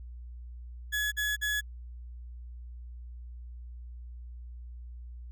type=tone bursts; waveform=35% pulse; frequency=1694 Hz; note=G#6; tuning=34 cents sharp; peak=-26 dBFS; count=3; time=0.92-1.612 s; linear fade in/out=20 ms; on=200 ms; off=46 ms; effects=added 60 Hz sine -41 dBFS peak until 5.31 s